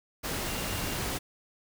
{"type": "tone in noise", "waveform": "sine", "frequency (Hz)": 2794, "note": "F7", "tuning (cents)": 0, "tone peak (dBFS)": -44, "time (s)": [0.46, 0.98], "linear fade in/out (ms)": 20, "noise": "pink", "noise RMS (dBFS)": -33, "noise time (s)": [0.23, 1.19], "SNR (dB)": -14, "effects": []}